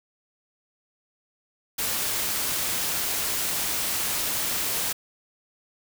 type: noise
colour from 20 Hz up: white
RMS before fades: -27 dBFS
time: 1.78-4.93 s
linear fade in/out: 10 ms
effects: none